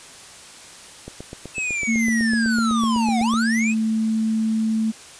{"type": "click train", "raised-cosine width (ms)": 2, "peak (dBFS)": -20, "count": 19, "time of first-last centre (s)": [1.08, 3.338], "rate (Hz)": 7.97}
{"type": "linear two-way sweep", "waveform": "square", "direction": "down then up", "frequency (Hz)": [2637, 698, 2637], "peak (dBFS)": -23, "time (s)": [1.54, 3.75], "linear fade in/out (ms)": 50, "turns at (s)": 3.2}
{"type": "tone with pitch glide", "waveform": "sine", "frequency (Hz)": [226.7, 220.9], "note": ["A#3", "A3"], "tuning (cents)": [-48, 7], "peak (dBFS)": -18, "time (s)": [1.87, 4.92], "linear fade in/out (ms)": 20, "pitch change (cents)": -45, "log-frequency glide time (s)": [3.54, 3.69]}
{"effects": ["white hiss -42 dBFS RMS until 5.19 s", "resampled to 22050 Hz"]}